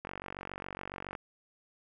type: click train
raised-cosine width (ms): 0.5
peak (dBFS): -24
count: 53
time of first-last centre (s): 0.05-1.152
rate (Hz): 47.2
effects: none